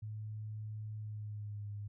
sine tone with pitch glide, 107.4 to 102.91 Hz, A2 to G#2, -41 to -15 cents, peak -40 dBFS, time 0.02-1.88 s, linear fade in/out 10 ms, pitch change -74 cents, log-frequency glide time 0.95-1.68 s, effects none

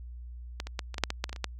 clicks, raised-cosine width 0.2 ms, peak -16 / -22 / -14 / -23 / -15 / -6 / -14 / -11 / -23 / -20 / -25 / -12 dBFS, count 12, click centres 0.601 / 0.67 / 0.792 / 0.943 / 0.982 / 1.037 / 1.104 / 1.241 / 1.294 / 1.329 / 1.362 / 1.443 s, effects added 60 Hz sine -40 dBFS peak until 1.59 s

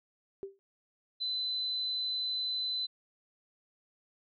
sine tone with exponential decay, 392 Hz, G4, in tune, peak -33 dBFS, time 0.43-0.59 s, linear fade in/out 0 ms, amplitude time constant 34 ms
sine tone, 4024 Hz, B7, 32 cents sharp, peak -31 dBFS, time 1.2-2.87 s, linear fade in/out 20 ms
effects none

